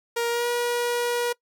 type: tone with pitch glide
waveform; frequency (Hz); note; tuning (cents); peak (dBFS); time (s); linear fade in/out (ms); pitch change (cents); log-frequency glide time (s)
sawtooth; 470 to 480.7; A#4 to B4; +14 to -47; -19; 0.16-1.33; 10; +39; 0.29-0.47
effects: noise-tail reverb RT60 0.1 s tail -23 dB re dry